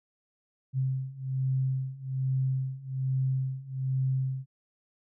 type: beating tone pair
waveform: sine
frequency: 131.2 / 132.4 Hz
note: C3 / C3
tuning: +5 / +21 cents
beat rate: 1.2 Hz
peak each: -31 / -29 dBFS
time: 0.73-4.46 s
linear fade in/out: 50 ms
effects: none